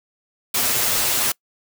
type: noise with comb filter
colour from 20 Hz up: white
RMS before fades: -20 dBFS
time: 0.54-1.32 s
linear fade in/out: 5 ms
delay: 8.3 ms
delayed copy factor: +1
effects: noise-tail reverb RT60 0.1 s tail -24 dB re dry